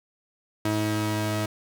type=tone pair together; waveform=sawtooth; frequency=106.83 / 319.8 Hz; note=G#2 / D#4; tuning=+49 / +48 cents; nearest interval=octave + perfect fifth; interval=1899 cents; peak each=-23 dBFS; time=0.65-1.46 s; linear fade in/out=5 ms; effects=none